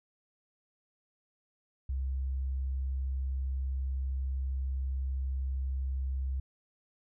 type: tone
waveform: sine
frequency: 66.2 Hz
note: C2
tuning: 21 cents sharp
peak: -30 dBFS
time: 1.89-6.4 s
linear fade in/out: 5 ms
effects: none